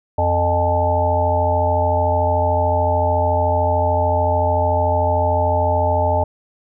harmonic tone with a mistuned harmonic, 87.31 Hz, F2, in tune, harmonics 1 / 3 / 5 / 7 / 9 / 10, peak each -19 / -30 / -28 / -19 / -24 / -20 dBFS, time 0.18-6.24 s, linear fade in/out 5 ms, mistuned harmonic 9, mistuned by +30 cents, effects none

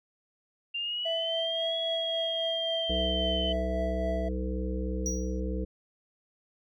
sine linear two-way sweep, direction up then down, 2777 to 3337 to 3044 Hz, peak -30 dBFS, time 0.74-3.53 s, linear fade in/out 10 ms, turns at 1.76 s
triangle tone with tremolo, 659.3 Hz, E5, in tune, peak -27 dBFS, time 1.05-4.29 s, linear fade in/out 10 ms, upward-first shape triangle, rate 3.7 Hz, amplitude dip 40%
harmonic tone, 63.1 Hz, B1, 38 cents sharp, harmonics 1 / 3 / 5 / 7 / 8, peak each -31 / -36 / -38 / -39 / -40 dBFS, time 2.89-5.65 s, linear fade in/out 10 ms
triangle tone with exponential decay, 5780 Hz, F#8, 41 cents flat, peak -27 dBFS, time 5.06-5.4 s, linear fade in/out 1 ms, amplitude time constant 73 ms
effects none

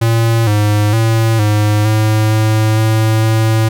square tone with pitch steps, 114.5 / 104.6 / 112.8 / 105.2 / 108.3 / 109 / 110.2 / 111 Hz, A#2 / G#2 / A2 / G#2 / A2 / A2 / A2 / A2, -31 / +13 / +44 / +23 / -27 / -16 / +3 / +16 cents, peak -10 dBFS, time 0.01-3.69 s, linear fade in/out 10 ms, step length 460 ms, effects none

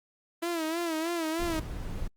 sawtooth tone with vibrato, 329.6 Hz, E4, in tune, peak -25 dBFS, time 0.42-1.6 s, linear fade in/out 10 ms, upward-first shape sine, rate 3.2 Hz, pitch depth 87 cents each way
brown noise, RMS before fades -35 dBFS, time 1.39-2.08 s, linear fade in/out 10 ms
effects Opus 32 kbps

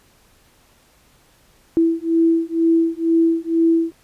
sine beating tone pair, 329 / 331.1 Hz, E4 / E4, -3 / +8 cents, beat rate 2.1 Hz, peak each -17 / -17 dBFS, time 1.77-3.92 s, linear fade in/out 0 ms, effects pink hiss -55 dBFS RMS until 4.03 s + resampled to 32000 Hz

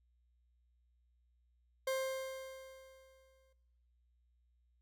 40% pulse tone with exponential decay, 528 Hz, C5, 16 cents sharp, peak -32 dBFS, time 1.87-3.53 s, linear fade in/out 5 ms, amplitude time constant 360 ms, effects noise-tail reverb RT60 1.0 s tail -18 dB re dry + added 60 Hz sine -70 dBFS peak until 4.81 s

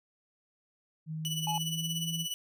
sine tone with pitch glide, 157.6 to 164.58 Hz, D#3 to E3, +23 to -2 cents, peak -34 dBFS, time 1.06-2.27 s, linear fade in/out 50 ms, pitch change +75 cents, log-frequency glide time 1.29-1.99 s
sawtooth tone with tremolo, 2960 Hz, F#7, in tune, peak -28 dBFS, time 1.25-2.34 s, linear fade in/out 0 ms, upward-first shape sine, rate 17 Hz, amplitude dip 65%
triangle tone, 847 Hz, G#5, 34 cents sharp, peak -29 dBFS, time 1.47-1.58 s, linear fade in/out 2 ms
effects none

